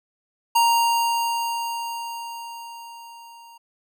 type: tone with level ramp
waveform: square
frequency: 932.3 Hz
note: A#5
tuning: in tune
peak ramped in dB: -15 to -45 dBFS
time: 0.55-3.58 s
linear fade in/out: 10 ms
effects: none